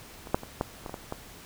clicks, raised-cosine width 1 ms, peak -27 / -8 / -24 / -12 / -22 / -24 / -21 / -18 dBFS, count 8, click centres 0.272 / 0.345 / 0.434 / 0.611 / 0.862 / 0.895 / 0.942 / 1.124 s, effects pink hiss -48 dBFS RMS until 1.45 s

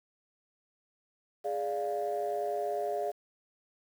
sine chord, D diminished, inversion second, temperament equal, 415.3 / 587.3 / 698.5 Hz, Ab4 / D5 / F5, 0 / 0 / 0 cents, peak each -34 / -34 / -33 dBFS, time 1.44-3.12 s, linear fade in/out 20 ms, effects tanh soft clip ceiling -23 dBFS + 9-bit

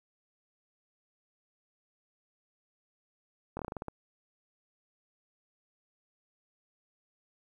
slowing click train, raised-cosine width 1 ms, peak -23 dBFS, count 9, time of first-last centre 3.57-3.883 s, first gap 22 ms, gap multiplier 1.16, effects 10-bit

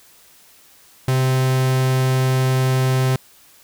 45% pulse tone, 130.2 Hz, C3, 8 cents flat, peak -15 dBFS, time 1.08-3.16 s, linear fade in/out 2 ms, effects white hiss -50 dBFS RMS until 3.63 s

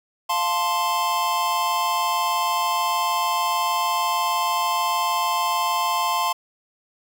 square chord, F major, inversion none, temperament equal, 698.5 / 880 / 1046.5 Hz, F5 / A5 / C6, 0 / 0 / 0 cents, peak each -29 / -26 / -23 dBFS, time 0.29-6.33 s, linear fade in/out 10 ms, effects none

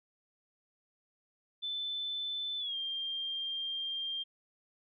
sine tone with pitch glide, 3520 to 3191 Hz, A7 to G7, 0 to +30 cents, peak -34 dBFS, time 1.62-4.24 s, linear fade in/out 20 ms, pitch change -170 cents, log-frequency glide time 2.58-2.76 s, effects none

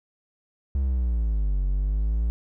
triangle exponential two-way sweep, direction down then up, 69.3 to 46.25 to 57.2 Hz, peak -19 dBFS, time 0.75-2.3 s, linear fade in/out 0 ms, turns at 1.64 s, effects none

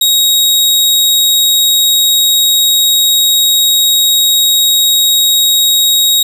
sawtooth tone, 3784 Hz, A#7, 25 cents sharp, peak -4 dBFS, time 0.01-6.23 s, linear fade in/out 5 ms, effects none

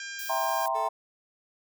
harmonic tone, 800 Hz, G5, 35 cents sharp, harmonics 2 / 3 / 4 / 5 / 6 / 7 / 8 / 9, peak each -38 / -45 / -46 / -52 / -47 / -45 / -51 / -48 dBFS, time 0-0.66 s, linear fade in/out 2 ms
violet noise, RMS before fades -39 dBFS, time 0.19-0.68 s, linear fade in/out 0 ms
sine chord, C dominant seventh, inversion first, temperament equal, 659.3 / 784 / 932.3 / 1046.5 Hz, E5 / G5 / Bb5 / C6, 0 / 0 / 0 / 0 cents, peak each -31 dBFS, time 0.29-0.89 s, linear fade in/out 10 ms
30% pulse tone, 440 Hz, A4, in tune, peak -35 dBFS, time 0.74-0.89 s, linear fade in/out 20 ms
effects none

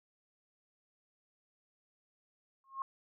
sine tone with exponential growth, 1078 Hz, C#6, 49 cents flat, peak -31 dBFS, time 2.64-2.82 s, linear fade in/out 1 ms, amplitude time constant 38 ms, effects none

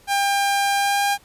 sawtooth tone with pitch glide, 799 to 805.5 Hz, G5 to G5, +33 to +47 cents, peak -14 dBFS, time 0.07-1.18 s, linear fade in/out 50 ms, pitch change +14 cents, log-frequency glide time 0.76-1.02 s, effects pink hiss -53 dBFS RMS until 1.24 s + resampled to 32000 Hz

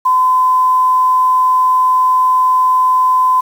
sine tone with quantisation, 1019 Hz, C6, 46 cents flat, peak -8 dBFS, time 0.05-3.41 s, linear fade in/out 10 ms, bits 6, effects none

